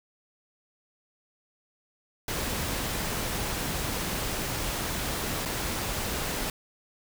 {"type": "noise with dropouts", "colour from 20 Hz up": "pink", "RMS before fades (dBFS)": -31, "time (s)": [2.28, 6.5], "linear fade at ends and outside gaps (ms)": 2, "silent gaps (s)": [5.453, 5.457], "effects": []}